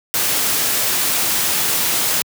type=noise; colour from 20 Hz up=white; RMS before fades=-18 dBFS; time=0.14-2.22 s; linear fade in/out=0 ms; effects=high-pass 100 Hz 12 dB/octave